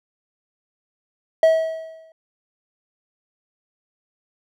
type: tone with exponential decay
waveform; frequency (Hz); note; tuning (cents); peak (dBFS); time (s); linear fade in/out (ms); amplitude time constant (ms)
triangle; 645; E5; -38; -7; 1.43-2.12; 2; 150
effects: none